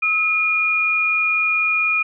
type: tone pair together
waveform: sine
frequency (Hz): 1288.3 / 2432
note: E6 / D#7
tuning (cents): -40 / -40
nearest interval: major seventh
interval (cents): 1100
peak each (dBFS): -25 / -16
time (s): 0.02-2.03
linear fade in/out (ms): 10
effects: none